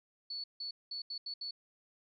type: tone bursts at uneven times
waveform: sine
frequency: 4435 Hz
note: C#8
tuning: in tune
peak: -38 dBFS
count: 6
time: 0.3-0.44 / 0.6-0.71 / 0.91-1.02 / 1.1-1.18 / 1.26-1.34 / 1.41-1.51 s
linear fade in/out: 5 ms
effects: none